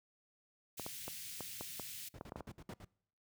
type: band-stop noise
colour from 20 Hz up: white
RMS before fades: -47 dBFS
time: 0.77-2.09 s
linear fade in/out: 10 ms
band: 180 to 2000 Hz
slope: 24 dB/octave
type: clicks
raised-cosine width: 1 ms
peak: -29 dBFS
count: 10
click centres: 0.797 / 0.864 / 1.08 / 1.407 / 1.61 / 1.797 / 2.211 / 2.321 / 2.359 / 2.407 s
type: noise bursts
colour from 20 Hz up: brown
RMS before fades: -45 dBFS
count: 7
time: 2.14-2.847 s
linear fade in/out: 2 ms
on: 47 ms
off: 63 ms
effects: noise-tail reverb RT60 0.7 s tail -24 dB re dry + high-pass 80 Hz 12 dB/octave